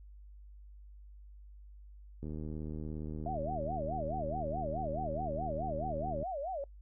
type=click train; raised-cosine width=3 ms; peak=-29 dBFS; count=310; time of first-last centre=2.23-6.227 s; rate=77.3 Hz
type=tone with vibrato; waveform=sine; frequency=650 Hz; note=E5; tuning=24 cents flat; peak=-35 dBFS; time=3.26-6.64 s; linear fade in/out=2 ms; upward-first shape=sine; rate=4.7 Hz; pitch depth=290 cents each way
effects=noise-tail reverb RT60 0.1 s tail -24 dB re dry + added 50 Hz sine -50 dBFS peak until 6.81 s